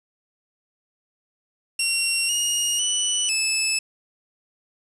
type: tone with pitch steps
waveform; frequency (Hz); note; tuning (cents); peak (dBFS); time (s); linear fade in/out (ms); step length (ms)
15% pulse; 2744 / 2863 / 2968 / 2615; F7 / F7 / F#7 / E7; -31 / +42 / +5 / -15; -13; 1.79-3.79; 5; 500
effects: resampled to 24000 Hz + 7-bit